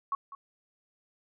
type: tone with echo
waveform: sine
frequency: 1108.7 Hz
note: C#6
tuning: in tune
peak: -27 dBFS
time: 0.12-0.15 s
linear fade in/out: 2 ms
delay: 200 ms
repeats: 1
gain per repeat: -14 dB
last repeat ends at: 0.35 s
effects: none